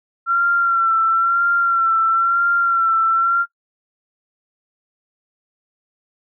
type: tone with vibrato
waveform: sine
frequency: 1362 Hz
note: F6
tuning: 44 cents flat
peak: -13 dBFS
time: 0.26-3.46 s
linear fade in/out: 50 ms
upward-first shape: sine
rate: 1 Hz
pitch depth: 36 cents each way
effects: noise-tail reverb RT60 0.1 s tail -21 dB re dry